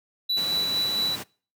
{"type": "tone with tremolo", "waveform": "triangle", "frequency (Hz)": 3951, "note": "B7", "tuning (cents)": 0, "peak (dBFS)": -20, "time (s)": [0.29, 1.16], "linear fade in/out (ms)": 10, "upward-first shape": "sine", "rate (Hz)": 4.4, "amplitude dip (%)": 30}
{"type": "noise", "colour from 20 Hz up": "pink", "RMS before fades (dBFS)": -35, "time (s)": [0.36, 1.24], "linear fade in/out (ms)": 20}
{"effects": ["noise-tail reverb RT60 0.4 s tail -24 dB re dry", "high-pass 150 Hz 12 dB/octave"]}